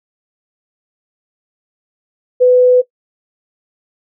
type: tone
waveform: sine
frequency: 500 Hz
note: B4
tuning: 21 cents sharp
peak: -5 dBFS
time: 2.4-2.82 s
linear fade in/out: 20 ms
effects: noise-tail reverb RT60 0.1 s tail -18 dB re dry